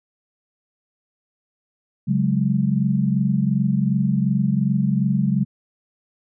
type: chord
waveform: sine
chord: C# suspended fourth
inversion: none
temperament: equal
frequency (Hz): 138.59 / 185 / 207.7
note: C#3 / F#3 / G#3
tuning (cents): 0 / 0 / 0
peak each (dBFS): -21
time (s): 2.07-5.45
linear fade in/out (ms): 20
effects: none